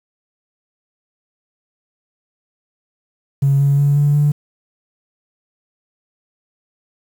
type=tone with pitch steps; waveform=triangle; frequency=138.59 / 140.61 / 142.65 / 144.73 / 146.83 Hz; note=C#3 / C#3 / C#3 / D3 / D3; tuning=0 / +25 / +50 / -25 / 0 cents; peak=-7 dBFS; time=3.42-4.32 s; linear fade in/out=10 ms; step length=180 ms; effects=tanh soft clip ceiling -8 dBFS + 7-bit